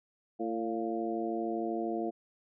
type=harmonic tone with a mistuned harmonic; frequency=112.8 Hz; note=A2; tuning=44 cents sharp; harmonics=2 / 3 / 4 / 5 / 6; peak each=-38 / -34 / -39 / -43 / -37 dBFS; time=0.39-2.11 s; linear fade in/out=20 ms; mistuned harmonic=6; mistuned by=+48 cents; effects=none